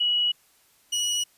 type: tone pair in turn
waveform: sine / 25% pulse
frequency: 2922 / 2922 Hz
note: F#7 / F#7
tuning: -22 / -22 cents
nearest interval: unison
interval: 0 cents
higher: neither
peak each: -20 dBFS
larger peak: neither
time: 0-0.32 / 0.92-1.24 s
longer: neither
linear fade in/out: 10 ms
effects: white hiss -61 dBFS RMS until 1.37 s + resampled to 32000 Hz